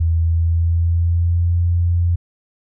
sine tone with pitch glide, 82.41 to 86.41 Hz, E2 to F2, 0 to -18 cents, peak -13 dBFS, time 0-2.16 s, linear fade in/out 10 ms, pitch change +82 cents, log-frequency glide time 0.18-1.58 s, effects none

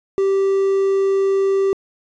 triangle tone with quantisation, 390 Hz, G4, 9 cents flat, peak -12 dBFS, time 0.18-1.73 s, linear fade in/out 0 ms, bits 7, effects resampled to 22050 Hz

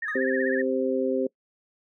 sine tone with vibrato, 1760 Hz, A6, in tune, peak -28 dBFS, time 0.02-0.62 s, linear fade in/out 5 ms, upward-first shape triangle, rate 16 Hz, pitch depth 130 cents each way
triangle tone with exponential decay, 1244.5 Hz, D#6, in tune, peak -29 dBFS, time 0.08-0.26 s, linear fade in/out 2 ms, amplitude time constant 37 ms
harmonic tone, 130.81 Hz, C3, in tune, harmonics 2 / 3 / 4, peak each -27 / -27 / -27 dBFS, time 0.15-1.27 s, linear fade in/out 5 ms
effects noise-tail reverb RT60 0.1 s tail -24 dB re dry

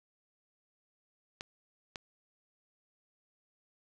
clicks, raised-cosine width 0.2 ms, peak -22 dBFS, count 2, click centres 1.409 / 1.958 s, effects none

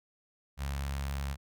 sawtooth tone with notch filter, 69.3 Hz, C#2, in tune, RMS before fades -35 dBFS, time 0.57-1.37 s, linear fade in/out 50 ms, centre 350 Hz, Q 0.51, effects none

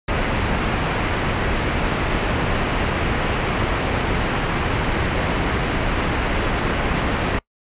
pink low-pass noise, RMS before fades -21 dBFS, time 0.08-7.39 s, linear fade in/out 5 ms, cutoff 2900 Hz, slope 24 dB/octave, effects noise-tail reverb RT60 0.1 s tail -25 dB re dry + resampled to 8000 Hz

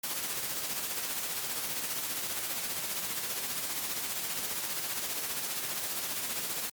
white noise with tremolo, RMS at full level -33 dBFS, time 0.03-6.7 s, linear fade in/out 10 ms, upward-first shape sine, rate 15 Hz, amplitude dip 40%, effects high-pass 100 Hz 12 dB/octave + Opus 48 kbps

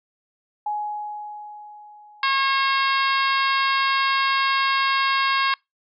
sine tone with exponential decay, 838 Hz, G#5, 15 cents sharp, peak -22 dBFS, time 0.66-3.19 s, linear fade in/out 5 ms, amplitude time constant 550 ms
harmonic tone, 542 Hz, C#5, 39 cents flat, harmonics 2 / 3 / 4 / 5 / 6 / 7 / 8 / 9, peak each -21 / -25 / -27 / -29 / -31 / -32 / -33 / -34 dBFS, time 2.23-5.54 s, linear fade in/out 2 ms
effects noise-tail reverb RT60 0.2 s tail -26 dB re dry

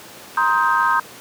click train, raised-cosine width 0.3 ms, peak -24 dBFS, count 52, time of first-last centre 0.35-0.932 s, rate 87.6 Hz
sine chord, C minor seventh, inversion third, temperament just, 941.9 / 1046.5 / 1255.8 / 1569.8 Hz, Bb5 / C6 / Eb6 / G6, +18 / 0 / +16 / +2 cents, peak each -20 dBFS, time 0.37-1 s, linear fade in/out 5 ms
effects pink hiss -39 dBFS RMS until 1.2 s + high-pass 200 Hz 12 dB/octave

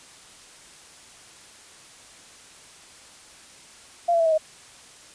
sine tone with pitch steps, 690 / 673.5 / 657.3 / 641.6 / 626.2 Hz, F5 / E5 / E5 / E5 / D#5, -21 / +37 / -5 / -47 / +11 cents, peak -17 dBFS, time 4.08-4.38 s, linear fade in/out 10 ms, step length 60 ms, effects white hiss -48 dBFS RMS until 5.14 s + resampled to 22050 Hz

